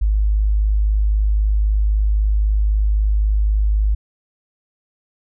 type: tone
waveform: sine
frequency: 51.91 Hz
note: G#1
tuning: in tune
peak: -13 dBFS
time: 0.01-3.95 s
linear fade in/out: 10 ms
effects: none